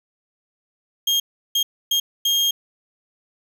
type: tone bursts at uneven times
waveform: 35% pulse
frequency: 3230 Hz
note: G#7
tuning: 49 cents flat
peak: -15 dBFS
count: 4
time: 1.07-1.2 / 1.55-1.63 / 1.91-2 / 2.25-2.51 s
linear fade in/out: 5 ms
effects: none